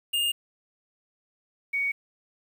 square / sine tone pair in turn, 2826 / 2239 Hz, F7 / C#7, +20 / +17 cents, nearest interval major third, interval 403 cents, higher first, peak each -24 dBFS, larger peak neither, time 0.13-0.32 / 1.73-1.92 s, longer neither, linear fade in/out 10 ms, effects 9-bit

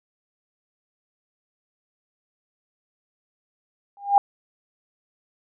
sine tone with exponential growth, 805 Hz, G5, 46 cents sharp, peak -8 dBFS, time 3.97-4.18 s, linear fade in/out 1 ms, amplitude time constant 45 ms, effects none

